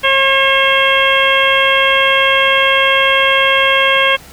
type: harmonic tone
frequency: 540 Hz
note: C#5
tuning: 45 cents flat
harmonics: 1 / 2 / 3 / 4 / 5 / 6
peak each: -16 / -16 / -16 / -16 / -16 / -16 dBFS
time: 0.03-4.17 s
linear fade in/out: 20 ms
effects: pink hiss -38 dBFS RMS until 4.32 s